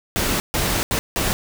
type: noise bursts at uneven times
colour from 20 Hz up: pink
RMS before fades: -21 dBFS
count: 4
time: 0.16-0.4 / 0.54-0.83 / 0.91-0.99 / 1.16-1.33 s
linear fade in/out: 0 ms
effects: none